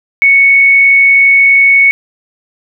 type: tone with frequency modulation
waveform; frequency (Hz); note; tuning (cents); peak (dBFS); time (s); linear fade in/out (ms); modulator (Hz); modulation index
sine; 2217; C#7; 0; -3; 0.22-1.91; 0; 49.3; 0.27
effects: none